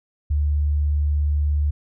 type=tone; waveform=sine; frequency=73.6 Hz; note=D2; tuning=4 cents sharp; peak=-17 dBFS; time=0.3-1.71 s; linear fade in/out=10 ms; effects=none